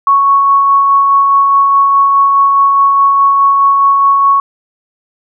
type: tone with tremolo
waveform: sine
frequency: 1108.7 Hz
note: C#6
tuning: in tune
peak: -4 dBFS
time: 0.07-4.4 s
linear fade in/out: 2 ms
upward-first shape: sine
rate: 4.8 Hz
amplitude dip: 25%
effects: none